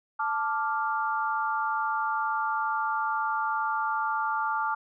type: chord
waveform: sine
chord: D minor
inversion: second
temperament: equal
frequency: 880 / 1174.7 / 1396.9 Hz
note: A5 / D6 / F6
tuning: 0 / 0 / 0 cents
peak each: -29 / -30 / -31 dBFS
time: 0.19-4.75 s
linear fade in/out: 10 ms
effects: none